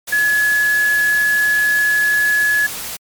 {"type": "tone in noise", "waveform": "sine", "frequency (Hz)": 1697, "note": "G#6", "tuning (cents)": 37, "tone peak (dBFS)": -12, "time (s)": [0.12, 2.67], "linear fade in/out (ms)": 10, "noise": "white", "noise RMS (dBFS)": -27, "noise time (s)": [0.07, 2.97], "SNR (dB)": 12, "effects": ["MP3 96 kbps"]}